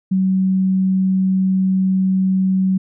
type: tone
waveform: sine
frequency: 188.9 Hz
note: F#3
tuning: 36 cents sharp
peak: -13 dBFS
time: 0.11-2.78 s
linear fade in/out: 10 ms
effects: none